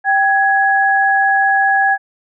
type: tone pair together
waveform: sine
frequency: 784 / 1668.9 Hz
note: G5 / G#6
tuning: 0 / +8 cents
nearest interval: octave + minor second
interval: 1308 cents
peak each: -13 dBFS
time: 0.04-1.98 s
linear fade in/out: 50 ms
effects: none